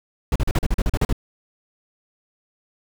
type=noise bursts; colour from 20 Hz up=brown; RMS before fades=-18 dBFS; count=11; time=0.32-1.127 s; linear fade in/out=2 ms; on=37 ms; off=40 ms; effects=none